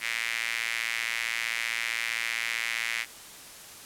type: tone with high-pass filter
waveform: sawtooth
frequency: 115.4 Hz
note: A#2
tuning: 17 cents flat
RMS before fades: -31 dBFS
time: 0-3.06 s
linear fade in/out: 50 ms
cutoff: 2100 Hz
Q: 3.9
effects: white hiss -46 dBFS RMS until 3.85 s + low-pass 12000 Hz 12 dB/octave